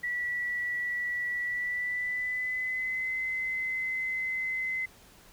sine tone with pitch glide, 1949 to 2048 Hz, B6 to C7, -23 to -38 cents, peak -29 dBFS, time 0.03-4.86 s, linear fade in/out 10 ms, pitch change +85 cents, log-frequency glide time 1.42-3.15 s, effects pink hiss -56 dBFS RMS until 5.32 s

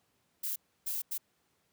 violet noise bursts at uneven times, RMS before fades -35 dBFS, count 3, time 0.43-0.56 / 0.86-1.02 / 1.11-1.18 s, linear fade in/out 10 ms, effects pink hiss -74 dBFS RMS until 1.72 s + high-pass 100 Hz 12 dB/octave

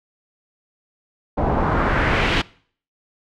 pink noise with low-pass filter sweep, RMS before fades -19 dBFS, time 1.37-2.42 s, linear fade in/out 10 ms, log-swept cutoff 710 to 3200 Hz, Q 1.8, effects noise-tail reverb RT60 0.5 s tail -22 dB re dry

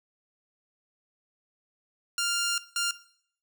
10% pulse tone bursts at uneven times, 1396.9 Hz, F6, in tune, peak -18 dBFS, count 2, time 2.18-2.58 / 2.76-2.91 s, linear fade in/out 2 ms, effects noise-tail reverb RT60 0.6 s tail -17 dB re dry

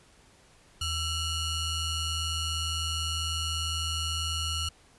sawtooth ring-modulated tone, 1419 Hz, F6, 27 cents sharp, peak -22 dBFS, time 0.81-4.69 s, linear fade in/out 5 ms, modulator 1500 Hz, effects pink hiss -59 dBFS RMS until 4.98 s + resampled to 24000 Hz

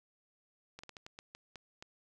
slowing click train, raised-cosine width 0.2 ms, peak -30 dBFS, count 9, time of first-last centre 0.79-1.825 s, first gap 45 ms, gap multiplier 1.29, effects none

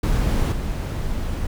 brown noise with level steps, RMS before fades -19 / -25 dBFS, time 0.03-1.47 s, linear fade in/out 5 ms, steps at 0.52 s, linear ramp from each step 2 ms, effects none

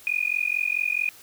sine tone with amplitude modulation, 2456 Hz, D#7, 23 cents flat, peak -18 dBFS, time 0.07-1.09 s, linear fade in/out 0 ms, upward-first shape sine, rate 44.6 Hz, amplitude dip 100%, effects white hiss -49 dBFS RMS until 1.22 s

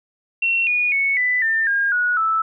sine tone with pitch steps, 2722 / 2453 / 2211 / 1992.6 / 1795.9 / 1618.5 / 1458.7 / 1314.6 Hz, F7 / D#7 / C#7 / B6 / A6 / G#6 / F#6 / E6, -45 / -25 / -5 / +15 / +35 / -45 / -25 / -5 cents, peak -16 dBFS, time 0.42-2.42 s, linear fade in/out 5 ms, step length 250 ms, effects none

